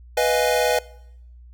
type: chord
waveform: square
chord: F half-diminished seventh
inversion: second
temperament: equal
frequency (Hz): 493.9 / 622.3 / 698.5 / 830.6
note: Cb5 / Eb5 / F5 / Ab5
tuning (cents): 0 / 0 / 0 / 0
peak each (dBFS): -21 / -23 / -27 / -26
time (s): 0.17-0.79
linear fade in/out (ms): 5
effects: noise-tail reverb RT60 0.8 s tail -22 dB re dry + added 60 Hz sine -42 dBFS peak until 1.53 s